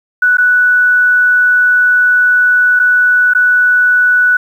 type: tone with dropouts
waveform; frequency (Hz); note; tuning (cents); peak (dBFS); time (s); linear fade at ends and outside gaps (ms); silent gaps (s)
sine; 1480; F#6; 0; -6; 0.22-4.37; 5; 0.371-0.382 / 2.793-2.797 / 3.336-3.349
effects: 7-bit